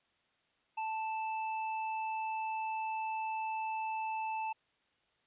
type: tone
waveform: square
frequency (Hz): 880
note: A5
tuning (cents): 0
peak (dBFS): -35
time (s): 0.77-4.53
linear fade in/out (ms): 10
effects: white hiss -74 dBFS RMS until 5.26 s + resampled to 8000 Hz